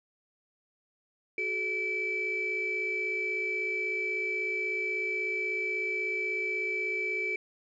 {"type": "tone cluster", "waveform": "sine", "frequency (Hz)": [371.6, 427.9, 2312], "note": ["F#4", "A4", "D7"], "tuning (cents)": [7, -48, -28], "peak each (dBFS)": [-37, -37, -29], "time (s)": [1.38, 7.36], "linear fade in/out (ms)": 2, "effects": ["tanh soft clip ceiling -22 dBFS"]}